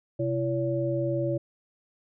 sine tone cluster, 130.2 / 337.5 / 568 Hz, C3 / E4 / C#5, -8 / +41 / +42 cents, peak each -29 dBFS, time 0.19-1.38 s, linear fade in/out 10 ms, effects none

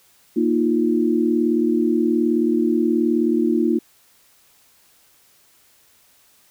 sine chord, Bb suspended fourth, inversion none, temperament just, 233.1 / 310.8 / 349.6 Hz, Bb3 / Eb4 / F4, 0 / -2 / +2 cents, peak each -20 dBFS, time 0.36-3.79 s, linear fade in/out 10 ms, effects white hiss -56 dBFS RMS until 6.5 s

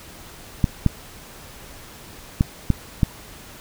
clicks, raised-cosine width 5 ms, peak -3 dBFS, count 5, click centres 0.642 / 0.863 / 2.409 / 2.703 / 3.032 s, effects pink hiss -42 dBFS RMS until 3.6 s

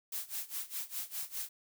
blue noise with tremolo, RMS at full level -37 dBFS, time 0.12-1.49 s, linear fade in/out 5 ms, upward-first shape sine, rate 4.9 Hz, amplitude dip 90%, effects none

